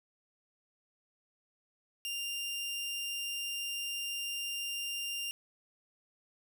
sawtooth tone, 2794 Hz, F7, in tune, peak -32 dBFS, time 2.05-5.31 s, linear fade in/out 0 ms, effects none

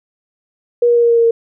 sine tone with pitch steps, 478.8 / 475.8 / 472.8 / 469.8 / 466.8 / 463.8 / 460.9 Hz, A#4 / A#4 / A#4 / A#4 / A#4 / A#4 / A#4, +46 / +35 / +24 / +13 / +2 / -9 / -20 cents, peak -8 dBFS, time 0.82-1.31 s, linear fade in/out 5 ms, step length 70 ms, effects none

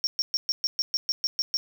triangle tone bursts, 5490 Hz, F8, 31 cents flat, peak -21 dBFS, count 11, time 0.04-1.57 s, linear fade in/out 0 ms, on 30 ms, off 120 ms, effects none

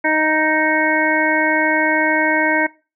harmonic tone with a mistuned harmonic, 311.1 Hz, D#4, in tune, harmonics 1 / 2 / 3 / 5 / 6 / 7, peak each -21 / -21 / -21 / -21 / -21 / -21 dBFS, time 0.04-2.67 s, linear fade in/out 10 ms, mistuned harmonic 7, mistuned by +16 cents, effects noise-tail reverb RT60 0.3 s tail -21 dB re dry

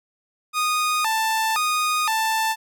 sawtooth tone with vibrato, 1046 Hz, C6, 1 cent flat, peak -16 dBFS, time 0.53-2.56 s, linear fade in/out 50 ms, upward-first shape square, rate 0.97 Hz, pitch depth 290 cents each way, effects none

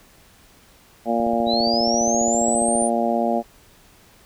harmonic tone, 116.54 Hz, A#2, in tune, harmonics 2 / 3 / 4 / 5 / 6 / 7, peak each -23 / -28 / -29 / -24 / -23 / -28 dBFS, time 1.05-3.43 s, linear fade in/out 50 ms
click train, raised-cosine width 2 ms, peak -21 dBFS, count 25, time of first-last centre 1.2-2.822 s, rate 14.8 Hz
sine linear sweep, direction up, 3800 to 9397 Hz, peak -22 dBFS, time 1.46-2.9 s, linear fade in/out 50 ms
effects pink hiss -52 dBFS RMS until 4.25 s

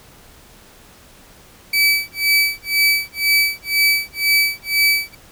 30% pulse tone with tremolo, 2300 Hz, D7, 37 cents flat, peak -9 dBFS, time 1.73-5.15 s, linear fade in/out 5 ms, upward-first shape sine, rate 2 Hz, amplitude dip 100%, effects pink hiss -46 dBFS RMS until 5.31 s

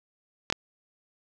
clicks, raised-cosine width 0.2 ms, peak -6 dBFS, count 2, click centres 0.501 / 0.525 s, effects none

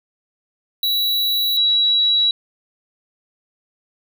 square / sine tone pair in turn, 3919 / 3898 Hz, B7 / B7, -14 / -23 cents, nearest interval unison, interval 9 cents, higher first, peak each -17 / -13 dBFS, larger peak second, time 0.83-1.57 / 1.57-2.31 s, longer neither, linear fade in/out 2 ms, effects none

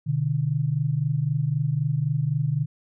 sine tone pair together, 126.13 / 150 Hz, B2 / D3, +37 / +37 cents, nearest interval minor third, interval 300 cents, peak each -25 / -23 dBFS, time 0.06-2.66 s, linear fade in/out 20 ms, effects none

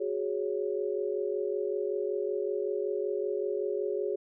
sine chord, F# suspended second, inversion none, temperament equal, 370 / 415.3 / 554.4 Hz, F#4 / G#4 / C#5, 0 / 0 / 0 cents, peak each -33 / -31 / -36 dBFS, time 0-4.16 s, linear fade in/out 10 ms, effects none

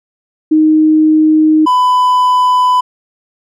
sine / triangle tone pair in turn, 311.1 / 1000.3 Hz, D#4 / B5, 0 / +22 cents, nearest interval octave + minor sixth, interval 2022 cents, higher second, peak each -5 dBFS, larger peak neither, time 0.51-1.66 / 1.66-2.81 s, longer neither, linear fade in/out 10 ms, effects none

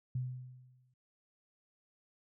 sine tone with exponential decay, 126.7 Hz, B2, 45 cents sharp, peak -31 dBFS, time 0.15-0.94 s, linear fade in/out 5 ms, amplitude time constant 170 ms, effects none

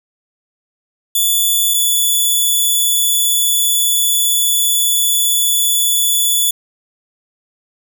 5% pulse tone pair in turn, 3461 / 3447 Hz, A7 / A7, -29 / -36 cents, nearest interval unison, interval 7 cents, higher first, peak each -4 dBFS, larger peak neither, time 1.15-1.74 / 1.74-6.51 s, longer second, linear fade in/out 5 ms, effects none

